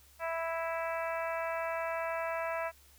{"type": "harmonic tone", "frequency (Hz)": 329.6, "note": "E4", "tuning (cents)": 0, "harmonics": [2, 3, 4, 5, 6, 7, 8], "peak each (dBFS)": [-35, -39, -41, -43, -45, -46, -47], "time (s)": [0.19, 2.72], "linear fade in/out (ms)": 50, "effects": ["added 69 Hz sine -62 dBFS peak until 2.98 s", "white hiss -62 dBFS RMS until 2.98 s"]}